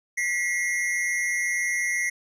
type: tone pair together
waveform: square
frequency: 1947 / 2127 Hz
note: B6 / C7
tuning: -25 / +28 cents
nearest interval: major second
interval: 153 cents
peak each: -27 dBFS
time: 0.17-2.1 s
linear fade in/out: 10 ms
effects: low-pass 11000 Hz 12 dB/octave